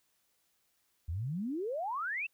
sine exponential sweep, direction up, 74.8 to 2768 Hz, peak -33 dBFS, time 1.08-2.27 s, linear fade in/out 10 ms, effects white hiss -75 dBFS RMS until 2.33 s

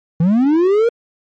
triangle linear sweep, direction up, 155.56 to 477.9 Hz, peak -8 dBFS, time 0.2-0.89 s, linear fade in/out 5 ms, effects MP3 32 kbps

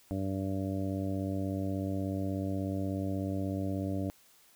harmonic tone, 96.5 Hz, G2, 27 cents flat, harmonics 1 / 2 / 3 / 4 / 5 / 6 / 7, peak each -35 / -37 / -35 / -47 / -46 / -42 / -46 dBFS, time 0.11-4.1 s, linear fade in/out 0 ms, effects white hiss -62 dBFS RMS until 4.55 s

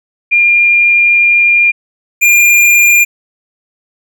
sine / square tone pair in turn, 2404 / 2404 Hz, D7 / D7, +40 / +40 cents, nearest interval unison, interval 0 cents, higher neither, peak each -5 dBFS, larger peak neither, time 0.31-1.72 / 2.21-3.05 s, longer first, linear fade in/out 20 ms, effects none

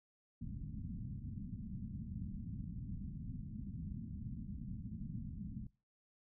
white low-pass noise, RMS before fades -45 dBFS, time 0.41-5.67 s, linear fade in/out 5 ms, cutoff 230 Hz, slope 48 dB/octave, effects noise-tail reverb RT60 0.3 s tail -20 dB re dry

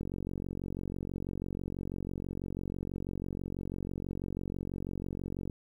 click train, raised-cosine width 3 ms, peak -24 dBFS, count 254, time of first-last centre 0.01-5.498 s, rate 46.1 Hz, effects 10-bit

